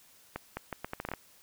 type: accelerating click train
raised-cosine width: 0.5 ms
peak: -20 dBFS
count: 10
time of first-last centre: 0.36-1.137 s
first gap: 210 ms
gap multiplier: 0.75
effects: white hiss -60 dBFS RMS until 1.42 s